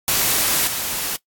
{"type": "noise with level steps", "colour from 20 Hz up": "white", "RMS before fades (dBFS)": [-18, -24], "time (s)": [0.08, 1.16], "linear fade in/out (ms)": 0, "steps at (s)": 0.67, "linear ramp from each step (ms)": 5, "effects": ["noise-tail reverb RT60 0.1 s tail -20 dB re dry", "AAC 64 kbps"]}